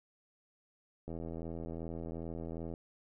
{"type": "click train", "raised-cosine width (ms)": 2, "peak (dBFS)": -29, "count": 138, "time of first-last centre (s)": [1.08, 2.739], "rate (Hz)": 82.6, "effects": []}